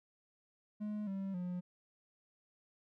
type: tone with pitch steps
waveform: triangle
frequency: 210.4 / 194.06 / 178.98 Hz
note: G#3 / G3 / F3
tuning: +23 / -17 / +43 cents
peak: -35 dBFS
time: 0.8-1.61 s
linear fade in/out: 20 ms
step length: 270 ms
effects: none